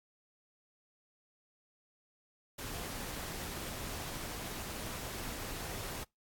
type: noise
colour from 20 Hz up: pink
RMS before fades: -42 dBFS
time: 2.58-6.04 s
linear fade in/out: 10 ms
effects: noise-tail reverb RT60 0.2 s tail -25 dB re dry + AAC 64 kbps